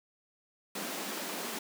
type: high-pass noise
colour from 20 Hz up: pink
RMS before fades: -38 dBFS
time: 0.75-1.59 s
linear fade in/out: 5 ms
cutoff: 190 Hz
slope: 48 dB/octave
effects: none